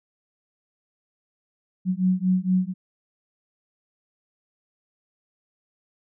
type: beating tone pair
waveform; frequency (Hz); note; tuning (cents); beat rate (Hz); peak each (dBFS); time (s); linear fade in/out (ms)
sine; 182.6 / 186.9; F#3 / F#3; -23 / +18; 4.3; -22; 1.85-2.74; 50
effects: none